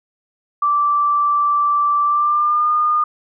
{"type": "tone with pitch glide", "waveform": "sine", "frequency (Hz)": [1168, 1217.6], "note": ["D6", "D#6"], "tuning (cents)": [-10, -38], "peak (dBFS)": -13, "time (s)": [0.62, 3.04], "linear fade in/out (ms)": 5, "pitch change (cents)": 72, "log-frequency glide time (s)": [2.04, 2.71], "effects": []}